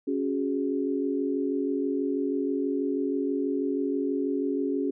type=chord; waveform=sine; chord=C# suspended fourth; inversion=none; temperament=just; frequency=277.2 / 369.6 / 415.8 Hz; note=C#4 / F#4 / G#4; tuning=0 / -2 / +2 cents; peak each=-27 / -31 / -31 dBFS; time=0.07-4.91 s; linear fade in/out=10 ms; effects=none